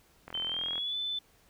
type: click train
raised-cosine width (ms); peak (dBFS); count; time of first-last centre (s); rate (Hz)
0.5; -28; 22; 0.28-0.78; 42
type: tone with pitch glide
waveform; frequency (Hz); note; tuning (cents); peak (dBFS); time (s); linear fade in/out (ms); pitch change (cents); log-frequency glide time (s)
sine; 3094 to 3513; G7 to A7; -23 to -3; -31; 0.34-1.19; 5; +220; 0.45-0.98
effects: pink hiss -64 dBFS RMS until 1.49 s